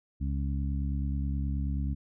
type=harmonic tone; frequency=69.4 Hz; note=C#2; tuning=3 cents sharp; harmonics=1 / 2 / 3 / 4; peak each=-29 / -35 / -38 / -41 dBFS; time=0.2-1.95 s; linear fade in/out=20 ms; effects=none